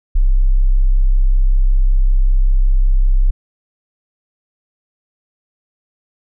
sine tone, 32.64 Hz, C1, 3 cents flat, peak -8 dBFS, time 0.15-3.31 s, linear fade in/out 10 ms, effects none

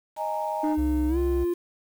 sine chord, D# suspended fourth, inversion none, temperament equal with one note detuned, 622.3 / 830.6 / 928 Hz, D#5 / G#5 / A#5, 0 / 0 / -8 cents, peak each -30 dBFS, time 0.16-0.77 s, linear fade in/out 50 ms
triangle tone with pitch glide, 305.3 to 348.7 Hz, D#4 to F4, -33 to -3 cents, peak -20 dBFS, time 0.63-1.54 s, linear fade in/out 10 ms, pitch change +230 cents, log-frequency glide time 1.08-1.18 s
sine tone with vibrato, 66.2 Hz, C2, 21 cents sharp, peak -24 dBFS, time 0.77-1.45 s, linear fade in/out 20 ms, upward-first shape sine, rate 2.8 Hz, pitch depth 17 cents each way
effects tanh soft clip ceiling -16 dBFS + 8-bit

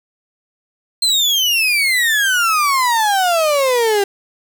35% pulse exponential sweep, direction down, 4186 to 392 Hz, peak -11 dBFS, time 1.02-4.04 s, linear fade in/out 5 ms, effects 7-bit

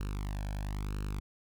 sawtooth tone with flanger, 50.2 Hz, G1, 42 cents sharp, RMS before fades -36 dBFS, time 0-1.2 s, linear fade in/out 5 ms, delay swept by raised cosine 0.72 to 1.25 ms, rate 1 Hz, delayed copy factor +0.8, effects none

